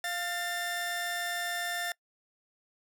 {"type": "tone pair together", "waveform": "sawtooth", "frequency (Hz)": [698.5, 1789.8], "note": ["F5", "A6"], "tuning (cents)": [0, 29], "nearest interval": "octave + major third", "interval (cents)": 1629, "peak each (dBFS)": [-32, -30], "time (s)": [0.04, 1.92], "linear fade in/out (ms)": 2, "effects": ["noise-tail reverb RT60 0.1 s tail -24 dB re dry"]}